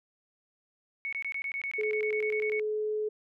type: tone bursts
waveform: sine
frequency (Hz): 2217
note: C#7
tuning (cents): 0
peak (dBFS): -31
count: 16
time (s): 1.05-2.596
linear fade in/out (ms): 0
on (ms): 76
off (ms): 22
type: tone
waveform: sine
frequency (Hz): 427.1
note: G#4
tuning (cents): +48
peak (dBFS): -28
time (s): 1.78-3.09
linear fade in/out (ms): 10
effects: none